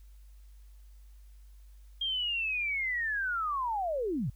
sine linear sweep, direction down, 3231 to 98.6 Hz, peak -29 dBFS, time 2.01-4.3 s, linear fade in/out 5 ms, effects added 50 Hz sine -50 dBFS peak until 4.35 s + white hiss -70 dBFS RMS until 4.35 s

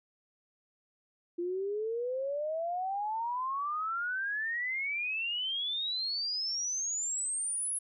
sine exponential sweep, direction up, 341.6 to 10780 Hz, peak -31 dBFS, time 1.38-7.79 s, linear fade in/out 10 ms, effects none

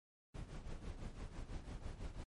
brown noise with tremolo, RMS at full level -44 dBFS, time 0.34-2.24 s, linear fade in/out 10 ms, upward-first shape triangle, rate 6 Hz, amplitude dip 75%, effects MP3 48 kbps

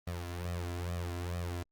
sawtooth tone with flanger, 87.31 Hz, F2, in tune, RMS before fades -37 dBFS, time 0.07-1.63 s, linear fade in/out 5 ms, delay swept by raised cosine 1.6 to 3 ms, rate 2.3 Hz, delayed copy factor +0.8, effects Opus 24 kbps

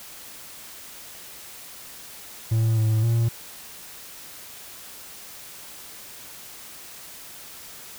triangle tone with pitch steps, 112.3 / 109.9 / 115.7 Hz, A2 / A2 / A#2, +36 / -2 / -13 cents, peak -16 dBFS, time 2.51-3.29 s, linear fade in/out 10 ms, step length 260 ms, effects white hiss -42 dBFS RMS until 7.98 s

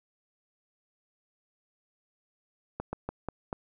slowing click train, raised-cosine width 1 ms, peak -19 dBFS, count 5, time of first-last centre 2.8-3.528 s, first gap 130 ms, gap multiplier 1.23, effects none

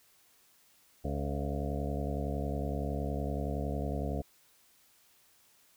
harmonic tone with a mistuned harmonic, 70.8 Hz, C#2, 37 cents sharp, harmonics 1 / 2 / 3 / 4 / 6 / 7 / 8 / 9 / 10, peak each -35 / -38 / -40 / -41 / -43 / -43 / -44 / -45 / -45 dBFS, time 1.04-4.22 s, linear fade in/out 10 ms, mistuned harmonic 9, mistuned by +52 cents, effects white hiss -65 dBFS RMS until 5.76 s

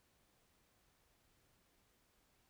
silence, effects pink hiss -75 dBFS RMS until 2.49 s

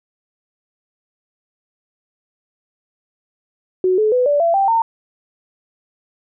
sine tone with pitch steps, 370 / 430 / 499.6 / 580.6 / 674.7 / 784 / 911 Hz, F#4 / A4 / B4 / D5 / E5 / G5 / A#5, 0 / -40 / +20 / -20 / +40 / 0 / -40 cents, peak -12 dBFS, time 3.84-4.82 s, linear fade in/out 2 ms, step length 140 ms, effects none

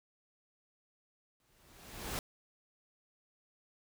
pink noise with exponential growth, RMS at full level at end -36 dBFS, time 1.4-2.19 s, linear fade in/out 1 ms, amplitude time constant 170 ms, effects none

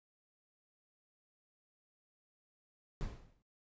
brown noise with exponential decay, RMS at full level -37 dBFS, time 3.01-3.42 s, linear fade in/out 0 ms, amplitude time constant 88 ms, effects noise-tail reverb RT60 0.1 s tail -18 dB re dry + resampled to 16000 Hz

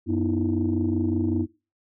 sine tone cluster, 93.5 / 242.6 / 307.8 / 333.1 Hz, F#2 / B3 / D#4 / E4, +19 / -31 / -19 / +18 cents, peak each -26 dBFS, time 0.06-1.47 s, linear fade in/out 50 ms, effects noise-tail reverb RT60 0.3 s tail -22 dB re dry + tanh soft clip ceiling -14 dBFS

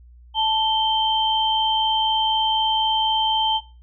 sine tone pair together, 880 / 3124 Hz, A5 / G7, 0 / -7 cents, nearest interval octave + minor seventh, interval 2193 cents, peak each -20 dBFS, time 0.34-3.61 s, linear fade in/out 50 ms, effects noise-tail reverb RT60 0.3 s tail -18 dB re dry + added 60 Hz sine -44 dBFS peak until 3.82 s

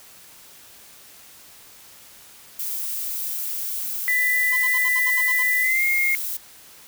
violet noise, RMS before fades -28 dBFS, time 2.59-6.37 s, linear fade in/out 5 ms
sine tone with pitch glide, 1992 to 2135 Hz, B6 to C7, +14 to +34 cents, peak -18 dBFS, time 4.08-6.15 s, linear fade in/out 0 ms, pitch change +120 cents, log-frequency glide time 5.6-5.84 s
sawtooth tone bursts, 1023 Hz, C6, 39 cents flat, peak -27 dBFS, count 9, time 4.52-5.431 s, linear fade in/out 10 ms, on 47 ms, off 61 ms
effects white hiss -47 dBFS RMS until 6.87 s

